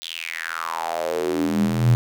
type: tone with high-pass filter sweep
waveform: square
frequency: 41.2 Hz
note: E1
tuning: in tune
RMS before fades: -23 dBFS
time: 0.02-1.95 s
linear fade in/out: 0 ms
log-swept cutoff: 3600 to 110 Hz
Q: 5.9
effects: none